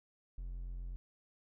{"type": "tone", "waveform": "triangle", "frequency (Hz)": 43.9, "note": "F1", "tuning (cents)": 10, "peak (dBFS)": -38, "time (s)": [0.38, 0.96], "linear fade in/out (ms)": 0, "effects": []}